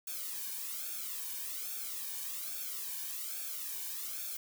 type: noise with flanger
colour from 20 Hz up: blue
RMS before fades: -40 dBFS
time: 0.07-4.37 s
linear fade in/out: 5 ms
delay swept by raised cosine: 1 to 1.52 ms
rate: 1.2 Hz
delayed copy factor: -0.85
effects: none